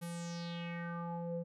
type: tone with low-pass filter sweep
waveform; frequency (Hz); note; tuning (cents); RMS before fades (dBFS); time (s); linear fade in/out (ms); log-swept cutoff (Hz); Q
square; 170.8; F3; -38; -41; 0.01-1.44; 20; 12000 to 420; 4.1
effects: none